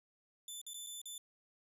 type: tone with dropouts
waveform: 15% pulse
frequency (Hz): 3520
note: A7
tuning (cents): 0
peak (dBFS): -37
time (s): 0.48-1.18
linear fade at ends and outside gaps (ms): 2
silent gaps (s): 0.615-0.665 / 0.735-0.742 / 0.865-0.869 / 1.016-1.056
effects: resampled to 32000 Hz